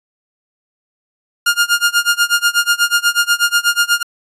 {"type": "tone with tremolo", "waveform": "sawtooth", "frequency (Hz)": 1412, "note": "F6", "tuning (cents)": 19, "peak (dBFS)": -5, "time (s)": [1.46, 4.03], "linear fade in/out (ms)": 5, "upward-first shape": "sine", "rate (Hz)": 8.2, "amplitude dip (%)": 95, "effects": ["resampled to 32000 Hz"]}